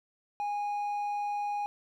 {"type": "tone with hard clipping", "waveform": "sine", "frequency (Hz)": 823, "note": "G#5", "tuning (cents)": -16, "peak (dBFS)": -31, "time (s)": [0.4, 1.66], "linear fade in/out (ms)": 0, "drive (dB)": 3, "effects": []}